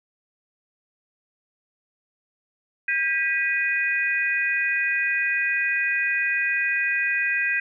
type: tone cluster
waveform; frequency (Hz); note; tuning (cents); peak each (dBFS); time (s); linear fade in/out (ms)
sine; 1606 / 1953 / 2480; G6 / B6 / D#7; +41 / -20 / -6; -25; 2.88-7.6; 5
effects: none